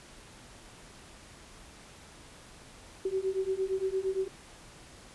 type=beating tone pair; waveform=sine; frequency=376.7 / 385.4 Hz; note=F#4 / G4; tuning=+31 / -29 cents; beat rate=8.7 Hz; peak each=-32 / -31 dBFS; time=3.05-4.28 s; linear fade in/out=5 ms; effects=pink hiss -52 dBFS RMS until 5.14 s + resampled to 24000 Hz